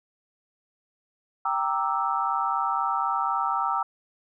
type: chord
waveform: sine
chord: E half-diminished seventh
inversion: first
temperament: equal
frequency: 784 / 932.3 / 1174.7 / 1318.5 Hz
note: G5 / Bb5 / D6 / E6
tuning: 0 / 0 / 0 / 0 cents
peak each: -29 / -29 / -30 / -27 dBFS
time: 1.45-3.83 s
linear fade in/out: 5 ms
effects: none